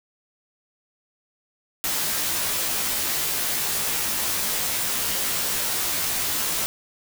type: noise with comb filter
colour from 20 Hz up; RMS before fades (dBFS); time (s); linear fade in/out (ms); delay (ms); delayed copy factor
white; -25; 1.84-6.66; 0; 16; -0.9
effects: none